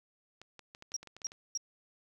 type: clicks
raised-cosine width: 0.2 ms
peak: -32 dBFS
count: 11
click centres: 0.416 / 0.593 / 0.749 / 0.824 / 0.919 / 1.03 / 1.073 / 1.166 / 1.218 / 1.269 / 1.319 s
type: tone bursts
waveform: sine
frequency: 5630 Hz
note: F8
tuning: 13 cents sharp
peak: -32 dBFS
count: 3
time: 0.94-1.575 s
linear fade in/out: 2 ms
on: 25 ms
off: 280 ms
effects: 10-bit